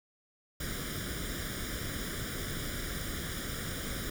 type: noise with comb filter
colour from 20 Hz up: pink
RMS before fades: -37 dBFS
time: 0.6-4.1 s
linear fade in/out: 5 ms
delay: 0.57 ms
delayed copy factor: +0.8
effects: none